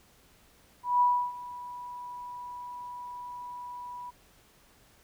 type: tone with ADSR envelope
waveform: sine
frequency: 980 Hz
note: B5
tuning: 14 cents flat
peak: -19 dBFS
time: 0.83-4.11 s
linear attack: 180 ms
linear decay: 310 ms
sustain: -19 dB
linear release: 18 ms
effects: pink hiss -61 dBFS RMS until 5.03 s